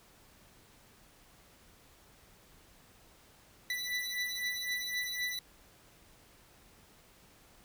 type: beating tone pair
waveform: 25% pulse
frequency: 1975.5 / 1979.4 Hz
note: B6 / B6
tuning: 0 / +3 cents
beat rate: 3.9 Hz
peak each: -34 / -33 dBFS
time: 3.7-5.39 s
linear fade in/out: 2 ms
effects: pink hiss -61 dBFS RMS until 7.64 s